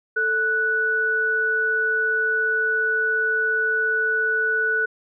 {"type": "tone pair together", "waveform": "sine", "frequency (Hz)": [441.4, 1480], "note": ["A4", "F#6"], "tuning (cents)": [5, 0], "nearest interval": "octave + major sixth", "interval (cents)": 2095, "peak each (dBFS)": [-27, -19], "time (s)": [0.16, 4.86], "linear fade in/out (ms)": 10, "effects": []}